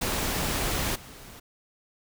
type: noise with level steps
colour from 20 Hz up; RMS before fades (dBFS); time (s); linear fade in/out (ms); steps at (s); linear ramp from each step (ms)
pink; -28 / -46; 0.01-1.4; 10; 0.95; 10
effects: none